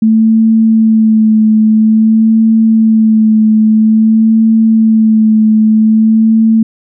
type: tone with vibrato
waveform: sine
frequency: 220 Hz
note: A3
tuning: in tune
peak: -4 dBFS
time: 0.02-6.63 s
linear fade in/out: 5 ms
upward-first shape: sine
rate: 0.5 Hz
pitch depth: 23 cents each way
effects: none